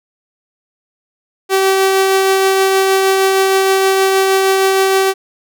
sawtooth tone with tremolo, 384.7 Hz, G4, 33 cents flat, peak -5 dBFS, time 1.49-5.14 s, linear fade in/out 50 ms, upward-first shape triangle, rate 6.4 Hz, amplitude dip 25%, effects none

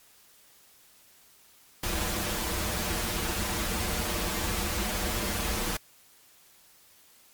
pink noise with comb filter, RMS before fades -30 dBFS, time 1.83-5.77 s, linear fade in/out 5 ms, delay 7.4 ms, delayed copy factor -1, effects white hiss -58 dBFS RMS until 7.33 s + MP3 96 kbps

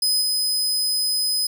sawtooth tone with level steps, 5030 Hz, D#8, 18 cents sharp, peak -15 / -17 dBFS, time 0.02-1.47 s, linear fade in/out 5 ms, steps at 0.21 s, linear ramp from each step 10 ms, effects none

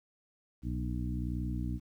harmonic tone with a mistuned harmonic, 61.5 Hz, B1, 7 cents flat, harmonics 1 / 2 / 3 / 4 / 5, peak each -35 / -38 / -40 / -41 / -42 dBFS, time 0.62-1.8 s, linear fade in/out 50 ms, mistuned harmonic 1, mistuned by +81 cents, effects 11-bit

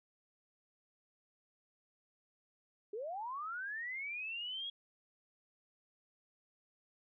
sine linear sweep, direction up, 392 to 3330 Hz, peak -39 dBFS, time 2.93-4.7 s, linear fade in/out 5 ms, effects none

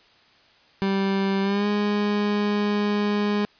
30% pulse tone with pitch glide, 195.1 to 206.7 Hz, G3 to G#3, -8 to -8 cents, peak -18 dBFS, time 0.82-3.45 s, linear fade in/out 0 ms, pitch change +100 cents, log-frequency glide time 1.42-1.67 s, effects white hiss -56 dBFS RMS until 3.59 s + resampled to 11025 Hz

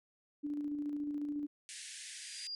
sine tone with tremolo, 292.4 Hz, D4, 7 cents flat, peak -34 dBFS, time 0.43-1.47 s, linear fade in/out 20 ms, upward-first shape square, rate 14 Hz, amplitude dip 30%
white band-pass noise, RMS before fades -48 dBFS, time 1.69-2.47 s, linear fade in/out 0 ms, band 1600 to 10000 Hz, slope 96 dB/octave
sine tone with exponential growth, 4819 Hz, D8, 44 cents sharp, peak -37 dBFS, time 1.86-2.55 s, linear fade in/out 1 ms, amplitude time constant 150 ms
effects none

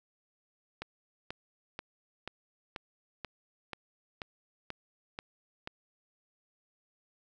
click train, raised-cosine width 0.3 ms, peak -22 dBFS, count 11, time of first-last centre 0.82-5.674 s, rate 2.06 Hz, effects none

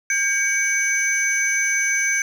sine tone cluster, 1602 / 2261 / 6130 Hz, G6 / C#7 / G8, +37 / +34 / -40 cents, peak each -21 dBFS, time 0.1-2.22 s, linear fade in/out 2 ms, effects tanh soft clip ceiling -12 dBFS + 7-bit

